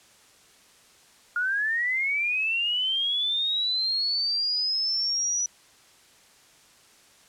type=linear sweep; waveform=sine; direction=up; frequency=1412 to 5920 Hz; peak=-23 dBFS; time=1.36-5.46 s; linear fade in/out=2 ms; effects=white hiss -56 dBFS RMS until 7.28 s + low-pass 9000 Hz 12 dB/octave